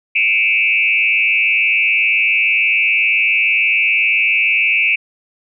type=tone with frequency modulation; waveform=sine; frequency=2467 Hz; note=D#7; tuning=15 cents flat; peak=-11 dBFS; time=0.15-4.96 s; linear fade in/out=10 ms; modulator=107 Hz; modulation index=2.2; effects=none